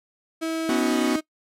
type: tone with pitch glide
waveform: 35% pulse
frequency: 324.1 to 312.9 Hz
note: E4 to D#4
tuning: -29 to +10 cents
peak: -23 dBFS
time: 0.41-1.21 s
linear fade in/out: 20 ms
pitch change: -61 cents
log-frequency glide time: 0.66-0.99 s
type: chord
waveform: 45% pulse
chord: B suspended second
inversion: none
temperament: equal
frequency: 246.9 / 277.2 / 370 Hz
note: B3 / C#4 / F#4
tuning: 0 / 0 / 0 cents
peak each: -24 / -27 / -27 dBFS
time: 0.69-1.16 s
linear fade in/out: 2 ms
effects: noise-tail reverb RT60 0.1 s tail -21 dB re dry + low-pass 12000 Hz 12 dB/octave